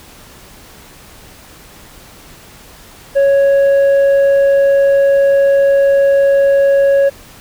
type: tone with tanh clipping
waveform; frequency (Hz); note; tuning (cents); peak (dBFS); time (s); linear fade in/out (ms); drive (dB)
sine; 554.4; C#5; 0; -8; 3.15-7.1; 20; 4
effects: pink hiss -39 dBFS RMS until 7.4 s